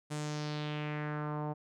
sawtooth tone with low-pass filter sweep, 150 Hz, D3, 37 cents sharp, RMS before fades -37 dBFS, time 0.1-1.54 s, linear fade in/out 20 ms, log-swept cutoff 9000 to 800 Hz, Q 2.4, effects none

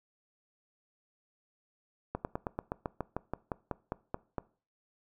slowing click train, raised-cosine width 1 ms, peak -19 dBFS, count 15, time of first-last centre 2.15-4.382 s, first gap 99 ms, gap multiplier 1.07, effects noise-tail reverb RT60 0.4 s tail -21 dB re dry

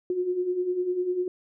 sine beating tone pair, 353.2 / 363.2 Hz, F4 / F#4, +20 / -32 cents, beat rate 10 Hz, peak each -32 / -25 dBFS, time 0.1-1.28 s, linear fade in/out 2 ms, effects none

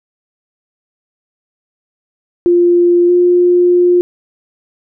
sine tone pair in turn, 349.2 / 354.5 Hz, F4 / F4, 0 / +26 cents, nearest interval unison, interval 26 cents, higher second, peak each -6 dBFS, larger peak neither, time 2.46-3.09 / 3.09-4.01 s, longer second, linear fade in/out 0 ms, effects none

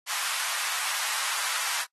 pink high-pass noise, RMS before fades -30 dBFS, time 0.06-1.86 s, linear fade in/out 50 ms, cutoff 960 Hz, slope 24 dB/octave, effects noise-tail reverb RT60 0.1 s tail -22 dB re dry + AAC 32 kbps

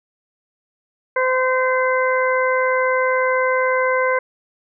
harmonic tone, 514 Hz, C5, 31 cents flat, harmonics 1 / 2 / 3 / 4, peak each -18 / -21 / -23 / -24 dBFS, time 1.16-4.19 s, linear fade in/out 5 ms, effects none

